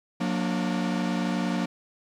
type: chord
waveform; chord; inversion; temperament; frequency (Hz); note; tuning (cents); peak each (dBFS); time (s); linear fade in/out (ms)
45% pulse; Gb augmented; none; equal with one note detuned; 181.71 / 233.1 / 293.7; Gb3 / Bb3 / D4; -31 / 0 / 0; -28 / -29 / -32; 0.2-1.66; 10
effects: low-pass 6000 Hz 12 dB/octave + 10-bit